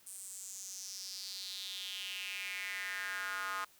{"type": "tone with high-pass filter sweep", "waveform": "square", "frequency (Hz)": 95.7, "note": "G2", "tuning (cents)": -41, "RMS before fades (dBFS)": -42, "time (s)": [0.06, 3.65], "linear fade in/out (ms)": 10, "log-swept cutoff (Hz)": [9100, 1200], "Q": 4.4, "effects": ["white hiss -64 dBFS RMS until 3.79 s"]}